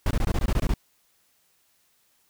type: noise bursts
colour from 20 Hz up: brown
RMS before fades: -22 dBFS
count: 10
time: 0.06-0.739 s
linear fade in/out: 2 ms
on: 49 ms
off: 21 ms
effects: white hiss -66 dBFS RMS until 2.29 s